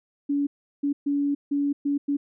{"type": "tone bursts at uneven times", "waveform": "sine", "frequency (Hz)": 284.8, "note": "C#4", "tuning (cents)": 47, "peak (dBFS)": -21, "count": 6, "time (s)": [[0.29, 0.47], [0.83, 0.93], [1.06, 1.35], [1.51, 1.73], [1.85, 1.98], [2.08, 2.17]], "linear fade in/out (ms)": 10, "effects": []}